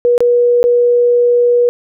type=tone with dropouts; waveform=sine; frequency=483.1 Hz; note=B4; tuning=38 cents flat; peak=-7 dBFS; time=0.05-1.69 s; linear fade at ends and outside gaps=0 ms; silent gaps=0.179-0.205 / 0.63-0.64 s; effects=none